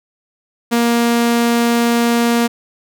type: tone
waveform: sawtooth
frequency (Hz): 235.3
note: A#3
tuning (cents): +16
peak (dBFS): -8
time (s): 0.71-2.48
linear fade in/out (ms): 20
effects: none